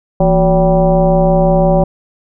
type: tone with frequency modulation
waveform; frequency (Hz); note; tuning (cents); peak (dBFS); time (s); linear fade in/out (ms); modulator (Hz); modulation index
sine; 369.1; F#4; -4; -7; 0.2-1.84; 5; 201; 1.9
effects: none